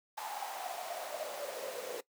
pink noise with high-pass filter sweep, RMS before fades -41 dBFS, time 0.17-2.01 s, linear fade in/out 10 ms, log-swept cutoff 870 to 470 Hz, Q 8.3, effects noise-tail reverb RT60 0.1 s tail -19 dB re dry

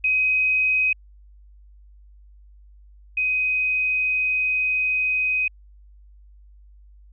sine tone pair in turn, 2522 / 2513 Hz, D#7 / D#7, +23 / +17 cents, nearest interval unison, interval 6 cents, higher first, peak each -17 / -19 dBFS, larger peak first, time 0.04-0.93 / 3.17-5.48 s, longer second, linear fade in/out 5 ms, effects added 50 Hz sine -46 dBFS peak until 7.12 s

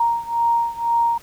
sine beating tone pair, 932.3 / 934.3 Hz, A#5 / A#5, 0 / +4 cents, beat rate 2 Hz, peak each -19 / -21 dBFS, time 0-1.18 s, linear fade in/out 5 ms, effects pink hiss -47 dBFS RMS until 1.22 s

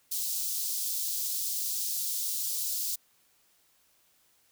white high-pass noise, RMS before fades -32 dBFS, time 0.11-2.96 s, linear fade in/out 10 ms, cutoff 4200 Hz, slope 24 dB/octave, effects white hiss -67 dBFS RMS until 4.51 s

